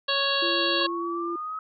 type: harmonic tone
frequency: 554.4 Hz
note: C#5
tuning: in tune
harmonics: 1 / 2 / 3 / 5 / 6 / 7 / 8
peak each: -30 / -30 / -30 / -30 / -30 / -30 / -30 dBFS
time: 0.08-0.87 s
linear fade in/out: 10 ms
type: tone with vibrato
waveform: sine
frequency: 341.4 Hz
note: F4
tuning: 39 cents flat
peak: -29 dBFS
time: 0.42-1.36 s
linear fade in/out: 5 ms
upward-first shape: triangle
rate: 8.2 Hz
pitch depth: 10 cents each way
type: exponential sweep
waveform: sine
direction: up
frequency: 1072 to 1282 Hz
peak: -30 dBFS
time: 0.8-1.59 s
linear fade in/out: 2 ms
effects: none